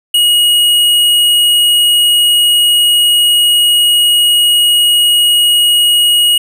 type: tone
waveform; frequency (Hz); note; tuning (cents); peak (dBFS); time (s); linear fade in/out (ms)
square; 2892; F#7; -40; -7; 0.14-6.38; 5
effects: none